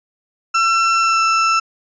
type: tone with pitch glide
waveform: 35% pulse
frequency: 1345 to 1331.1 Hz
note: E6 to E6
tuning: +34 to +16 cents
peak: -11 dBFS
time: 0.54-1.6 s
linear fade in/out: 10 ms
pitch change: -18 cents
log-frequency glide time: 0.99-1.23 s
effects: resampled to 16000 Hz